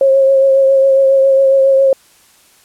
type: tone with vibrato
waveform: sine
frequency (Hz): 540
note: C#5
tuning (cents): -45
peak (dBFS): -6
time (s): 0.01-1.93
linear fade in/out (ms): 2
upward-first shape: triangle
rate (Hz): 7.3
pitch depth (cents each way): 25
effects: white hiss -48 dBFS RMS until 2.64 s + low-pass 12000 Hz 12 dB/octave